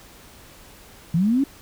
sine linear sweep, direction up, 155.56 to 286.9 Hz, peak -16 dBFS, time 1.14-1.44 s, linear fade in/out 5 ms, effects pink hiss -47 dBFS RMS until 1.61 s

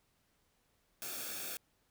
white noise with comb filter, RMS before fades -42 dBFS, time 1.02-1.57 s, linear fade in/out 0 ms, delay 1 ms, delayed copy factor -0.65, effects pink hiss -75 dBFS RMS until 1.9 s

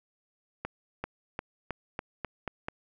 accelerating click train, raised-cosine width 0.5 ms, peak -18 dBFS, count 8, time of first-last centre 0.65-2.685 s, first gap 390 ms, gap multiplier 0.9, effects none

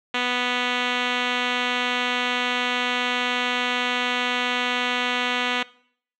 5% pulse tone with low-pass filter, 246.9 Hz, B3, in tune, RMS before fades -24 dBFS, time 0.14-5.63 s, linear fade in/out 5 ms, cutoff 3600 Hz, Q 1.9, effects noise-tail reverb RT60 0.6 s tail -21 dB re dry

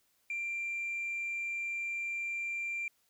sine tone, 2369 Hz, D7, 14 cents sharp, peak -32 dBFS, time 0.3-2.88 s, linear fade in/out 2 ms, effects tanh soft clip ceiling -31 dBFS + white hiss -73 dBFS RMS until 3.09 s

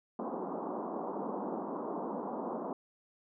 pink band-pass noise, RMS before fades -38 dBFS, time 0.19-2.73 s, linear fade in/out 2 ms, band 200 to 1100 Hz, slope 48 dB/octave, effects none

